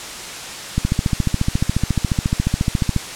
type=click train; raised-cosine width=5 ms; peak=-4 dBFS; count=32; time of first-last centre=0.78-2.963 s; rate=14.2 Hz; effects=white hiss -30 dBFS RMS until 3.15 s + low-pass 8000 Hz 12 dB/octave